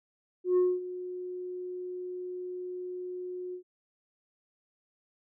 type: tone with ADSR envelope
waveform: sine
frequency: 362.5 Hz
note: F#4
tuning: 35 cents flat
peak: -18 dBFS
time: 0.44-3.63 s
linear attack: 130 ms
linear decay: 230 ms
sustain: -17 dB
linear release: 93 ms
effects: tanh soft clip ceiling -20 dBFS